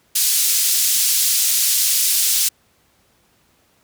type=band-pass noise; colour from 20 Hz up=white; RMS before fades=-17 dBFS; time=0.15-2.49 s; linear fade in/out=10 ms; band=4100 to 13000 Hz; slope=12 dB/octave; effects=pink hiss -59 dBFS RMS until 3.83 s + high-pass 60 Hz 12 dB/octave